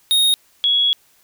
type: tone pair in turn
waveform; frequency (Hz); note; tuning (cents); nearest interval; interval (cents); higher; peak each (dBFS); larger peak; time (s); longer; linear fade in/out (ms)
square / sine; 3729 / 3346; A#7 / G#7; 0 / +12; major second; 188; first; -13; neither; 0.11-0.34 / 0.64-0.93; second; 0
effects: white hiss -56 dBFS RMS until 1.23 s